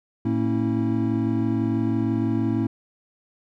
triangle tone cluster, 111.4 / 228 / 274.1 / 325.9 Hz, A2 / A#3 / C#4 / E4, +22 / -38 / -19 / -20 cents, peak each -24 dBFS, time 0.25-2.67 s, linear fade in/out 5 ms, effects none

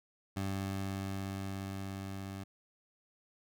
20% pulse tone with level ramp, 97 Hz, G2, 18 cents flat, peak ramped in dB -29 to -36 dBFS, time 0.36-2.44 s, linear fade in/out 10 ms, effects none

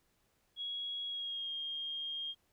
sine tone with pitch glide, 3322 to 3227 Hz, G#7 to G7, 0 to +50 cents, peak -37 dBFS, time 0.56-2.35 s, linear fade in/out 50 ms, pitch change -50 cents, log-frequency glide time 1.06-1.52 s, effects pink hiss -75 dBFS RMS until 2.52 s

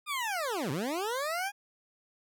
20% pulse linear two-way sweep, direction down then up, 1239 to 121.8 to 829 Hz, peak -26 dBFS, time 0.06-1.52 s, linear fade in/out 50 ms, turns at 0.71 s, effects none

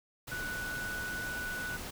sine tone in noise, 1480 Hz, F#6, in tune, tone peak -36 dBFS, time 0.31-1.77 s, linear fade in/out 10 ms, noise pink, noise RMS -42 dBFS, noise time 0.27-1.91 s, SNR +3 dB, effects none

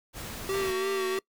pink noise, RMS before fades -39 dBFS, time 0.13-0.74 s, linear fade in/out 50 ms
square tone with vibrato, 382.7 Hz, G4, 42 cents flat, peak -28 dBFS, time 0.49-1.19 s, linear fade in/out 2 ms, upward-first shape sine, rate 3 Hz, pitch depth 41 cents each way
click train, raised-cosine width 0.3 ms, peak -23 dBFS, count 146, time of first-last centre 0.54-1.179 s, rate 227 Hz
effects noise-tail reverb RT60 0.1 s tail -23 dB re dry

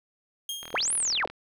sawtooth tone with exponential decay, 3231 Hz, G#7, 48 cents flat, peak -26 dBFS, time 0.49-1 s, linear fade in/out 2 ms, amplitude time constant 110 ms
click train, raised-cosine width 0.3 ms, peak -24 dBFS, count 28, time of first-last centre 0.63-1.3 s, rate 40.3 Hz
sine linear two-way sweep, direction up then down, 264.6 to 10900 to 264.6 Hz, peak -24 dBFS, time 0.74-1.26 s, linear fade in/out 2 ms, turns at 0.94 s
effects none

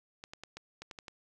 clicks, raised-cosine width 0.2 ms, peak -27 dBFS, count 8, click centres 0.239 / 0.335 / 0.436 / 0.57 / 0.82 / 0.912 / 0.988 / 1.082 s, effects none

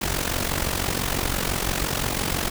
pink noise with amplitude modulation, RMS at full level -22 dBFS, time 0.01-2.5 s, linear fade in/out 10 ms, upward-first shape sine, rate 45.9 Hz, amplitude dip 75%, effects none

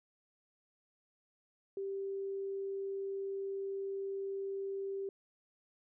sine tone, 391.7 Hz, G4, 1 cent flat, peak -36 dBFS, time 1.77-5.09 s, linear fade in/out 2 ms, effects none

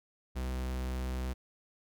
45% pulse tone, 63.7 Hz, C2, 46 cents flat, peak -33 dBFS, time 0.35-1.34 s, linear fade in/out 20 ms, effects none

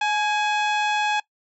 harmonic tone with a mistuned harmonic, 844 Hz, G#5, 28 cents sharp, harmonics 1 / 2 / 3 / 4 / 5 / 6 / 7 / 8 / 9, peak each -22 / -27 / -27 / -31 / -39 / -44 / -43 / -47 / -45 dBFS, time 0.01-1.2 s, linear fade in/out 5 ms, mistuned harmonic 2, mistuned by -44 cents, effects noise-tail reverb RT60 0.1 s tail -21 dB re dry

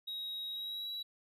triangle tone with pitch glide, 3804 to 3906 Hz, A#7 to B7, +34 to -20 cents, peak -37 dBFS, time 0.07-1.03 s, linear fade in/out 10 ms, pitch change +46 cents, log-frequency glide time 0.49-0.92 s, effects none

